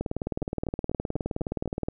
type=two click trains; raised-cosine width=2 ms; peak=-19 / -15 dBFS; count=6 / 37; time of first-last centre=0.42-1.658 / 0.01-1.885 s; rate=4.04 / 19.2 Hz; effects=none